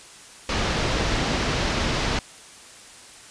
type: low-pass noise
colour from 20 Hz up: pink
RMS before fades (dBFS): -24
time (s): 0.49-2.19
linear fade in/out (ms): 2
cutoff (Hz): 5700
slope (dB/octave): 24
effects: white hiss -45 dBFS RMS until 3.3 s + resampled to 22050 Hz